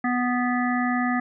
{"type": "harmonic tone", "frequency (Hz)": 246.9, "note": "B3", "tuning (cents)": 0, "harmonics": [1, 3, 5, 7, 8], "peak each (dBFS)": [-23, -28, -30, -31, -32], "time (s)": [0.04, 1.2], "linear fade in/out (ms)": 5, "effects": []}